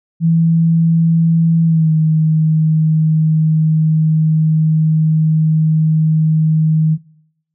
sine tone with pitch glide, 164.81 to 157.37 Hz, E3 to D#3, 0 to +20 cents, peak -9 dBFS, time 0.2-6.98 s, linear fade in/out 50 ms, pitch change -80 cents, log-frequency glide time 1.64-1.91 s, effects noise-tail reverb RT60 0.7 s tail -20 dB re dry

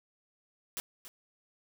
white noise with echo, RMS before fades -37 dBFS, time 0.77-0.8 s, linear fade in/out 0 ms, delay 280 ms, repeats 1, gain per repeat -11 dB, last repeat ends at 1.08 s, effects none

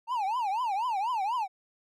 triangle tone with vibrato, 880 Hz, A5, in tune, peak -25 dBFS, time 0.07-1.48 s, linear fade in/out 50 ms, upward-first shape triangle, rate 4.1 Hz, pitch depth 290 cents each way, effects none

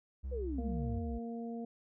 triangle tone with vibrato, 65.6 Hz, C2, 5 cents sharp, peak -35 dBFS, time 0.23-1 s, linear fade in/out 20 ms, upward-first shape triangle, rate 3.3 Hz, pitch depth 12 cents each way
sine exponential sweep, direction down, 522 to 55 Hz, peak -37 dBFS, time 0.31-1.19 s, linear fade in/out 20 ms
harmonic tone, 232.1 Hz, A#3, 7 cents flat, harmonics 1 / 2 / 3, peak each -39 / -45 / -49 dBFS, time 0.58-1.65 s, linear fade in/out 5 ms
effects none

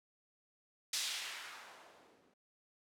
violet noise with low-pass filter sweep, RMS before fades -45 dBFS, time 0.93-2.34 s, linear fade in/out 5 ms, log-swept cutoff 4900 to 260 Hz, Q 1.1, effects none

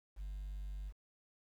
sine tone, 49 Hz, G1, in tune, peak -38 dBFS, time 0.16-0.93 s, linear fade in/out 50 ms, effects tanh soft clip ceiling -40 dBFS + 11-bit

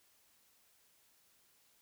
silence, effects white hiss -70 dBFS RMS until 1.81 s

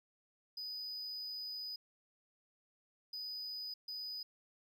triangle tone bursts at uneven times, 4978 Hz, D#8, in tune, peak -40 dBFS, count 3, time 0.57-1.76 / 3.13-3.74 / 3.88-4.23 s, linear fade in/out 5 ms, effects none

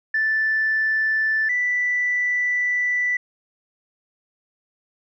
sine tone pair in turn, 1760 / 1975.5 Hz, A6 / B6, 0 / 0 cents, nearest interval major second, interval 200 cents, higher second, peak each -17 / -18 dBFS, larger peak first, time 0.14-1.49 / 1.49-3.17 s, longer second, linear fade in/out 5 ms, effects tanh soft clip ceiling -13 dBFS

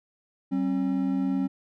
triangle tone pair together, 191.2 / 269.5 Hz, G3 / C#4, -43 / -49 cents, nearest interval tritone, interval 594 cents, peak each -26 / -23 dBFS, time 0.51-1.48 s, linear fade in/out 20 ms, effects none

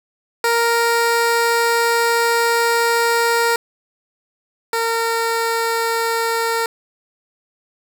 15% pulse tone pair in turn, 466.2 / 458.5 Hz, A#4 / A#4, 0 / -29 cents, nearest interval unison, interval 29 cents, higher first, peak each -8 / -11 dBFS, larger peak first, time 0.44-3.56 / 4.73-6.66 s, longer first, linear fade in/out 2 ms, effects none

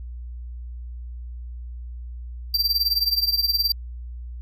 square tone with tremolo, 4699 Hz, D8, in tune, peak -16 dBFS, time 2.54-3.72 s, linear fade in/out 2 ms, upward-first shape triangle, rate 19 Hz, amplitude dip 90%, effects added 60 Hz sine -32 dBFS peak until 4.41 s

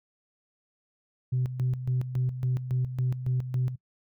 sine tone with tremolo, 127 Hz, B2, 49 cents sharp, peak -22 dBFS, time 1.32-3.76 s, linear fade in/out 10 ms, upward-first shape square, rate 3.6 Hz, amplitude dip 70%, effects noise-tail reverb RT60 0.1 s tail -22 dB re dry + tanh soft clip ceiling -20 dBFS

